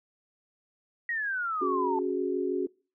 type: exponential sweep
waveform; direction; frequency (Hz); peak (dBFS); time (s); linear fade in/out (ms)
sine; down; 1917 to 872; -28; 1.09-1.99; 2
type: chord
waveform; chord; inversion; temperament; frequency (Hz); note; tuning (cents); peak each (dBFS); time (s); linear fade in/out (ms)
sine; C# suspended fourth; none; just; 277.2 / 369.6 / 415.8; C#4 / F#4 / G#4; 0 / -2 / +2; -33 / -28 / -33; 1.61-2.67; 10
effects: noise-tail reverb RT60 0.4 s tail -25 dB re dry